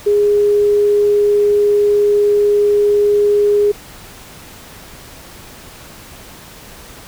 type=tone; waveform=sine; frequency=412.2 Hz; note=G#4; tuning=13 cents flat; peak=-9 dBFS; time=0.06-3.72 s; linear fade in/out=10 ms; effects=pink hiss -37 dBFS RMS until 7.07 s